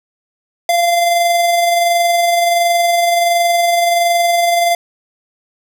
square tone with amplitude modulation, 690 Hz, F5, 21 cents flat, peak -10 dBFS, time 0.69-4.75 s, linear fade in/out 2 ms, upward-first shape sine, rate 21.4 Hz, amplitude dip 30%, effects none

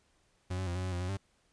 40% pulse tone with pitch steps, 91.3 / 93.8 / 87.5 / 92 / 92.6 / 88.5 / 91 / 97.7 Hz, F#2 / F#2 / F2 / F#2 / F#2 / F2 / F#2 / G2, -23 / +24 / +4 / -9 / +2 / +23 / -28 / -5 cents, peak -32 dBFS, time 0.5-1.172 s, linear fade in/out 10 ms, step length 84 ms, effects pink hiss -71 dBFS RMS until 1.52 s + resampled to 22050 Hz

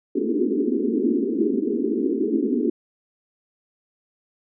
pink band-pass noise, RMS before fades -22 dBFS, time 0.15-2.7 s, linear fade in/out 5 ms, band 220 to 430 Hz, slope 96 dB/octave, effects none

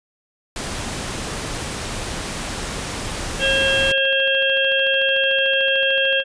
pink noise, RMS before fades -27 dBFS, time 0.56-3.92 s, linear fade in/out 2 ms
click train, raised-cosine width 0.3 ms, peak -20 dBFS, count 48, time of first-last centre 2.72-6.201 s, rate 13.5 Hz
harmonic tone, 540 Hz, C#5, 45 cents flat, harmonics 1 / 3 / 5 / 6, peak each -21 / -21 / -21 / -21 dBFS, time 3.39-6.24 s, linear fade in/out 50 ms
effects resampled to 22050 Hz

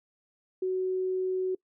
sine tone, 372.6 Hz, F#4, 12 cents sharp, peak -26 dBFS, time 0.62-1.55 s, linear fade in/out 5 ms, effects noise-tail reverb RT60 0.1 s tail -24 dB re dry

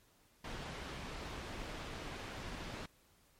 pink low-pass noise, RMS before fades -45 dBFS, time 0.44-2.86 s, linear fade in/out 5 ms, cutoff 4100 Hz, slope 12 dB/octave, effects pink hiss -69 dBFS RMS until 3.39 s + MP3 64 kbps

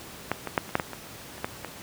clicks, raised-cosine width 0.5 ms, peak -9 / -16 / -6 / -25 / -6 / -11 / -20 / -28 / -12 / -18 dBFS, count 10, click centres 0.316 / 0.473 / 0.578 / 0.692 / 0.754 / 0.798 / 0.933 / 1.381 / 1.445 / 1.647 s, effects pink hiss -43 dBFS RMS until 1.82 s + high-pass 80 Hz 12 dB/octave

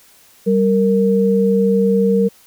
sine tone pair together, 194.63 / 462.9 Hz, G3 / A#4, -12 / -12 cents, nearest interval octave + minor third, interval 1500 cents, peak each -14 / -14 dBFS, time 0.46-2.29 s, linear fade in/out 20 ms, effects white hiss -49 dBFS RMS until 2.46 s

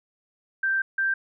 sine tone pair in turn, 1568 / 1573.7 Hz, G6 / G6, 0 / +6 cents, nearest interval unison, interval 6 cents, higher second, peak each -21 dBFS, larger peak neither, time 0.63-0.82 / 0.98-1.14 s, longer first, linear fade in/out 5 ms, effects none

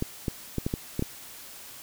clicks, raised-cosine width 3 ms, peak -14 dBFS, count 7, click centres 0.024 / 0.282 / 0.583 / 0.665 / 0.739 / 0.994 / 1.024 s, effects white hiss -45 dBFS RMS until 1.82 s

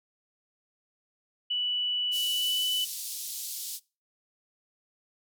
sine tone with pitch glide, 2960 to 2989 Hz, F#7 to F#7, 0 to +17 cents, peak -26 dBFS, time 1.5-2.85 s, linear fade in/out 10 ms, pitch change +17 cents, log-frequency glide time 2.29-2.63 s
white band-pass noise, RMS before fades -37 dBFS, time 2.11-3.8 s, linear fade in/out 50 ms, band 3700 to 15000 Hz, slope 24 dB/octave
effects noise-tail reverb RT60 0.3 s tail -22 dB re dry

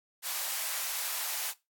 white high-pass noise, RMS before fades -34 dBFS, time 0.22-1.54 s, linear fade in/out 50 ms, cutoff 630 Hz, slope 24 dB/octave, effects noise-tail reverb RT60 0.2 s tail -17 dB re dry + AAC 64 kbps

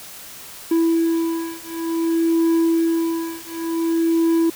triangle beating tone pair, 330.3 / 330.85 Hz, E4 / E4, +4 / +6 cents, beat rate 0.55 Hz, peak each -18 dBFS, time 0.71-4.5 s, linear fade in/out 5 ms, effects white hiss -38 dBFS RMS until 4.55 s

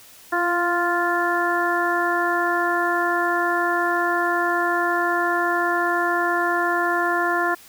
harmonic tone with a mistuned harmonic, 349.2 Hz, F4, in tune, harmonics 1 / 2 / 3 / 4 / 5, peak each -25 / -25 / -25 / -25 / -25 dBFS, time 0.32-7.55 s, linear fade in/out 10 ms, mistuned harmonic 1, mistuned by -26 cents, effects white hiss -47 dBFS RMS until 7.68 s

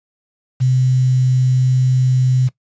sine tone with quantisation, 128.5 Hz, C3, 31 cents flat, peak -11 dBFS, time 0.6-2.49 s, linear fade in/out 20 ms, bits 6, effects noise-tail reverb RT60 0.1 s tail -17 dB re dry + resampled to 16000 Hz

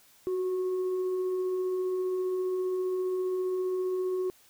sine tone with frequency modulation, 370 Hz, F#4, in tune, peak -27 dBFS, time 0.27-4.3 s, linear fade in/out 0 ms, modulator 725 Hz, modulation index 0.2, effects white hiss -60 dBFS RMS until 4.49 s

